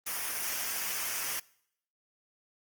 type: noise with comb filter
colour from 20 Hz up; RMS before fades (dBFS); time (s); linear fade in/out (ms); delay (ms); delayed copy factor
white; -34; 0.06-1.4; 10; 0.25; -0.6
effects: noise-tail reverb RT60 0.7 s tail -23 dB re dry + Opus 24 kbps